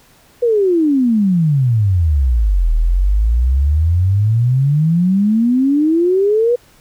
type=exponential two-way sweep; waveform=sine; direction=down then up; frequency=493.4 to 38.59 to 493.4 Hz; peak=-10 dBFS; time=0.42-6.56 s; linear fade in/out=10 ms; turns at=2.73 s; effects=pink hiss -49 dBFS RMS until 6.8 s